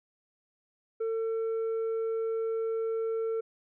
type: tone with tanh clipping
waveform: triangle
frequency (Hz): 450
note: A4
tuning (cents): +39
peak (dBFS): -29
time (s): 1-3.41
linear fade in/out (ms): 10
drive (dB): 8
effects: none